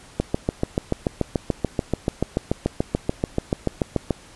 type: click train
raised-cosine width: 2 ms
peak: -6 dBFS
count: 28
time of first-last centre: 0.2-4.107 s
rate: 6.91 Hz
effects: pink hiss -47 dBFS RMS until 4.35 s + resampled to 24000 Hz